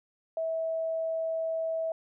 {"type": "tone", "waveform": "sine", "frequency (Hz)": 650, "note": "E5", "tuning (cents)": -24, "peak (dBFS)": -28, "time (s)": [0.37, 1.92], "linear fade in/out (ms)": 2, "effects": []}